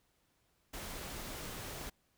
pink noise, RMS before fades -44 dBFS, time 0.73-1.9 s, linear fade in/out 10 ms, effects pink hiss -75 dBFS RMS until 2.17 s

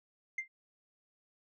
sine tone with exponential decay, 2093 Hz, C7, in tune, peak -28 dBFS, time 0.38-0.48 s, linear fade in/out 5 ms, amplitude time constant 21 ms, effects tanh soft clip ceiling -30 dBFS

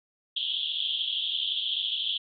pink band-pass noise, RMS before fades -30 dBFS, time 0.36-2.18 s, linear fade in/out 10 ms, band 3100 to 3500 Hz, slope 96 dB/octave, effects none

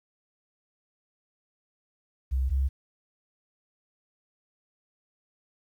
sine tone pair in turn, 65.41 / 67.21 Hz, C2 / C2, 0 / +47 cents, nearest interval unison, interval 47 cents, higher second, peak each -23 / -22 dBFS, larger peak second, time 2.31-2.5 / 2.5-2.69 s, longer neither, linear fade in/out 20 ms, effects 10-bit

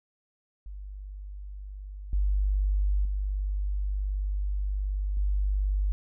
sine tone with level steps, 49.35 Hz, G1, 12 cents sharp, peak -37 / -22 / -26 / -23 dBFS, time 0.66-5.92 s, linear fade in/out 0 ms, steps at 2.13 / 3.05 / 5.17 s, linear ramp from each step 2 ms, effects none

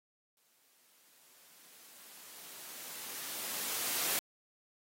white noise with exponential growth, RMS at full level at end -32 dBFS, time 0.37-4.19 s, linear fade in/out 1 ms, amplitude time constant 830 ms, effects high-pass 200 Hz 12 dB/octave + AAC 48 kbps

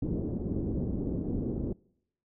white low-pass noise, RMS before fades -32 dBFS, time 0.02-1.73 s, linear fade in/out 5 ms, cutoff 340 Hz, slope 24 dB/octave, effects noise-tail reverb RT60 0.8 s tail -26 dB re dry

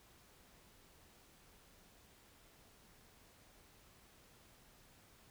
silence, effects pink hiss -65 dBFS RMS until 5.3 s

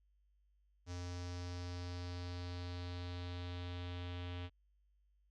square tone with low-pass filter sweep, 88.6 Hz, F2, 25 cents sharp, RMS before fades -44 dBFS, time 0.86-4.5 s, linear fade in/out 50 ms, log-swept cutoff 5900 to 3200 Hz, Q 3.2, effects added 50 Hz sine -70 dBFS peak until 5.3 s

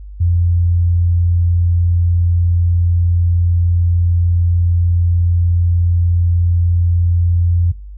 sine tone, 86.7 Hz, F2, 12 cents flat, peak -10 dBFS, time 0.2-7.72 s, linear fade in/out 10 ms, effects noise-tail reverb RT60 0.3 s tail -23 dB re dry + added 50 Hz sine -29 dBFS peak until 7.97 s

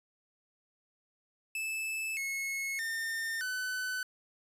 45% pulse tone with pitch steps, 2623 / 2180 / 1812.4 / 1506.5 Hz, E7 / C#7 / A#6 / F#6, -9 / -29 / -49 / +31 cents, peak -33 dBFS, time 1.55-4.03 s, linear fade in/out 2 ms, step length 620 ms, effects resampled to 32000 Hz

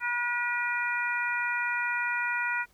harmonic tone, 482.4 Hz, B4, 41 cents flat, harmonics 2 / 3 / 4 / 5, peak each -34 / -30 / -33 / -33 dBFS, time 0-2.66 s, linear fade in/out 50 ms, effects pink hiss -64 dBFS RMS until 2.73 s

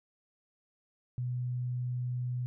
sine tone, 124.1 Hz, B2, 9 cents sharp, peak -31 dBFS, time 1.18-2.46 s, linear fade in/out 0 ms, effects none

